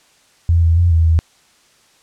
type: tone with pitch steps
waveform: sine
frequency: 84.3 / 82.7 / 86.8 / 81.9 / 81.3 Hz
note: E2 / E2 / F2 / E2 / E2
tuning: +39 / +6 / -10 / -11 / -23 cents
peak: -9 dBFS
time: 0.49-1.19 s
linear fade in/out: 0 ms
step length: 140 ms
effects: white hiss -53 dBFS RMS until 2.02 s + low-pass 8000 Hz 12 dB/octave